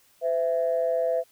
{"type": "tone pair together", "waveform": "sine", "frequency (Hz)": [509, 663.1], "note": ["C5", "E5"], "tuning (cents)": [-48, 10], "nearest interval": "perfect fourth", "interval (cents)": 458, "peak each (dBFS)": -24, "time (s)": [0.21, 1.24], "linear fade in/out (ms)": 50, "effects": ["tanh soft clip ceiling -15 dBFS", "white hiss -61 dBFS RMS until 1.31 s"]}